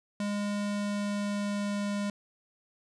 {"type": "tone with pitch glide", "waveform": "square", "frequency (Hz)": [204.8, 203.5], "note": ["G#3", "G#3"], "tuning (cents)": [-24, -35], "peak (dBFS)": -30, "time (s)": [0.2, 2.1], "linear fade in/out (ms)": 2, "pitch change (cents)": -11, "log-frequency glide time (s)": [0.6, 1.94], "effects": ["resampled to 22050 Hz"]}